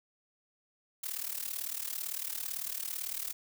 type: noise with amplitude modulation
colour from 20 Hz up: blue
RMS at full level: -34 dBFS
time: 1.03-3.33 s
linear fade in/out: 10 ms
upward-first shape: sine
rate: 37.9 Hz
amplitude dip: 85%
effects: none